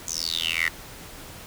10% pulse tone with high-pass filter sweep, 82.41 Hz, E2, in tune, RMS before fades -27 dBFS, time 0.07-0.69 s, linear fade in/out 10 ms, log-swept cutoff 6800 to 1800 Hz, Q 9.3, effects pink hiss -42 dBFS RMS until 1.46 s

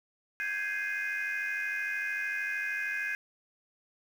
sine chord, Ab major seventh, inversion third, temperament equal, 1568 / 1661.2 / 2093 / 2489 Hz, G6 / Ab6 / C7 / Eb7, 0 / 0 / 0 / 0 cents, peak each -36 / -33 / -37 / -36 dBFS, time 0.4-3.15 s, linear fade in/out 0 ms, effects tanh soft clip ceiling -25 dBFS + 9-bit

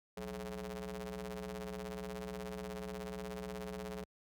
sawtooth ring-modulated tone, 119.1 Hz, A#2, 38 cents sharp, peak -34 dBFS, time 0.17-4.04 s, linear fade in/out 5 ms, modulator 306 Hz, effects high-pass 60 Hz 12 dB/octave

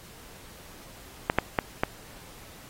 clicks, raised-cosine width 0.5 ms, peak -6 dBFS, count 4, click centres 1.299 / 1.386 / 1.588 / 1.835 s, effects pink hiss -49 dBFS RMS until 2.69 s + AAC 48 kbps

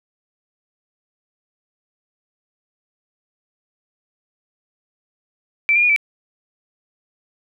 sine tone with pitch steps, 2333 / 2408 / 2446 / 2317 Hz, D7 / D7 / D#7 / D7, -12 / +43 / -30 / -24 cents, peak -12 dBFS, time 5.69-5.962 s, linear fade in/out 0 ms, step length 68 ms, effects none

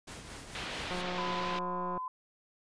pink noise with tremolo, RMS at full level -44 dBFS, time 0.07-1.02 s, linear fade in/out 10 ms, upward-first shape triangle, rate 4.5 Hz, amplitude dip 45%
white low-pass noise, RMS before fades -40 dBFS, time 0.55-1.59 s, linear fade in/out 2 ms, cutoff 3800 Hz, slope 24 dB/octave
click train, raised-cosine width 1 ms, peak -26 dBFS, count 193, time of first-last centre 0.91-1.977 s, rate 180 Hz
sine tone with pitch glide, 1007 to 1017.5 Hz, B5 to C6, +33 to -49 cents, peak -35 dBFS, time 1.18-2.08 s, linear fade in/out 2 ms, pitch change +18 cents, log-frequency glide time 1.41-1.46 s
effects resampled to 22050 Hz

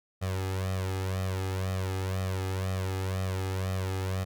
sawtooth tone with flanger, 94.4 Hz, F#2, 35 cents sharp, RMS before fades -31 dBFS, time 0.21-4.25 s, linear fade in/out 20 ms, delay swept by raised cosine 1.6 to 2.43 ms, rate 2 Hz, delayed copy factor +0.8, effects none

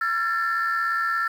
sine tone cluster, 1356 / 1700 / 1777 Hz, E6 / G#6 / A6, +49 / +40 / +17 cents, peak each -22 / -30 / -25 dBFS, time 0.01-1.28 s, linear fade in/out 5 ms, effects tanh soft clip ceiling -17 dBFS + 8-bit

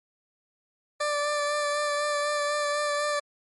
20% pulse tone with vibrato, 587.3 Hz, D5, in tune, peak -20 dBFS, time 1-3.2 s, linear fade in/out 10 ms, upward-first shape sine, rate 4 Hz, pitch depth 18 cents each way, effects MP3 48 kbps

